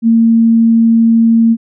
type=tone; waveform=sine; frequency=228.2 Hz; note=A#3; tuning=37 cents flat; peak=-5 dBFS; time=0.02-1.57 s; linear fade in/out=50 ms; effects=none